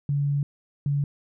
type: tone pair in turn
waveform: sine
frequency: 142.6 / 142.6 Hz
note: C#3 / C#3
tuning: +49 / +49 cents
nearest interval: unison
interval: 0 cents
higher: neither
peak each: -21 dBFS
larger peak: neither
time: 0.09-0.43 / 0.86-1.04 s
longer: first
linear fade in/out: 2 ms
effects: none